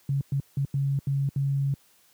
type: tone bursts at uneven times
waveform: sine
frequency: 138.59 Hz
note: C#3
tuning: in tune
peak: -22 dBFS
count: 6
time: 0.09-0.21 / 0.32-0.4 / 0.57-0.65 / 0.74-0.99 / 1.07-1.29 / 1.36-1.74 s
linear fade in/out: 2 ms
effects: white hiss -61 dBFS RMS until 2.13 s + high-pass 80 Hz 12 dB/octave